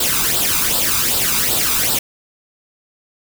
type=noise with flanger; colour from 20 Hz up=white; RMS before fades=-17 dBFS; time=0-1.99 s; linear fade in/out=5 ms; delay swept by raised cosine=0.23 to 0.84 ms; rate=2.6 Hz; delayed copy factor=+0.65; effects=none